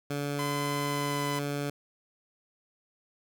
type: tone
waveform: 15% pulse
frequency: 143.6 Hz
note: D3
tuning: 39 cents flat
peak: -24 dBFS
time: 0.1-1.7 s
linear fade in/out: 5 ms
type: tone with pitch glide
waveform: sawtooth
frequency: 1020 to 1006.5 Hz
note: C6 to B5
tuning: -44 to +33 cents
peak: -29 dBFS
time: 0.39-1.39 s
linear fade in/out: 0 ms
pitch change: -23 cents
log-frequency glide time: 0.81-1.26 s
effects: none